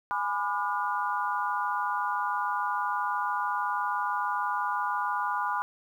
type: chord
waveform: sine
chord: G# diminished seventh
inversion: none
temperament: just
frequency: 830.6 / 996.7 / 1196.1 / 1435.3 Hz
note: G#5 / B5 / D6 / F6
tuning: 0 / +16 / +31 / +47 cents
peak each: -33 / -30 / -33 / -34 dBFS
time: 0.11-5.62 s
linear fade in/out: 0 ms
effects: 10-bit